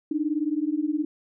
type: beating tone pair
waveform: sine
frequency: 293.7 / 312.7 Hz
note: D4 / D#4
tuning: 0 / +9 cents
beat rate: 19 Hz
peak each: -26 dBFS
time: 0.11-1.05 s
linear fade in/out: 5 ms
effects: none